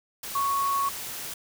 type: tone in noise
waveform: sine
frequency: 1108.7 Hz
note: C#6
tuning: in tune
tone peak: -23 dBFS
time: 0.35-0.89 s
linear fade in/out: 5 ms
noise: white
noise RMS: -36 dBFS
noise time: 0.23-1.34 s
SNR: +10 dB
effects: none